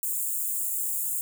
white high-pass noise, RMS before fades -29 dBFS, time 0.03-1.21 s, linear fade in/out 0 ms, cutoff 7000 Hz, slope 96 dB/octave, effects none

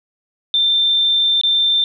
sine tone with dropouts, 3574 Hz, A7, 26 cents sharp, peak -12 dBFS, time 0.54-1.84 s, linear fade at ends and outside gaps 1 ms, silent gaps 1.413-1.435 s, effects none

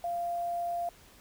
sine tone with quantisation, 693 Hz, F5, 14 cents flat, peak -30 dBFS, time 0.04-0.89 s, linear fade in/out 2 ms, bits 9, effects pink hiss -57 dBFS RMS until 1.2 s

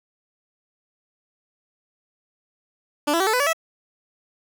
15% pulse tone with pitch steps, 293.7 / 335.4 / 383.1 / 437.5 / 499.7 / 570.7 / 651.8 Hz, D4 / E4 / G4 / A4 / B4 / D5 / E5, 0 / +30 / -40 / -10 / +20 / -50 / -20 cents, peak -12 dBFS, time 3.07-3.532 s, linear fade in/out 10 ms, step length 66 ms, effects none

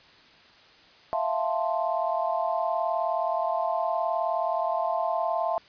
sine chord, F major seventh, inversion third, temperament equal, 659.3 / 698.5 / 880 / 1046.5 Hz, E5 / F5 / A5 / C6, 0 / 0 / 0 / 0 cents, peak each -28 / -29 / -31 / -32 dBFS, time 1.13-5.58 s, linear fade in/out 0 ms, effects white hiss -54 dBFS RMS until 5.68 s + resampled to 11025 Hz

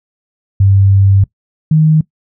sine tone pair in turn, 98 / 156.2 Hz, G2 / D#3, 0 / +7 cents, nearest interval minor sixth, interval 807 cents, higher second, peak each -5 dBFS, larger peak neither, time 0.6-1.24 / 1.71-2.01 s, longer first, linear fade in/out 5 ms, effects noise-tail reverb RT60 0.1 s tail -20 dB re dry

